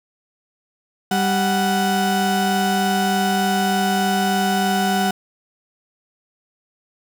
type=tone pair together; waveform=35% pulse; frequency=196 / 740.7 Hz; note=G3 / F#5; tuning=0 / +2 cents; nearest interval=octave + major seventh; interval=2302 cents; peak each=-18 dBFS; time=1.11-5.11 s; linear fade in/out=5 ms; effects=none